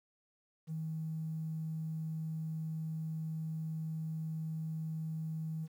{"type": "tone", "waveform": "triangle", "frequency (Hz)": 159.1, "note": "D#3", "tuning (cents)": 39, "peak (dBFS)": -32, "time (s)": [0.67, 5.68], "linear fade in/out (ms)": 50, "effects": ["tanh soft clip ceiling -34 dBFS", "11-bit"]}